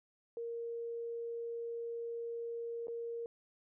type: tone with dropouts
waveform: sine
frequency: 466.2 Hz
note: A#4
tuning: in tune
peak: -38 dBFS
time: 0.37-3.26 s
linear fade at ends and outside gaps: 1 ms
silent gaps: 2.871-2.882 s
effects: none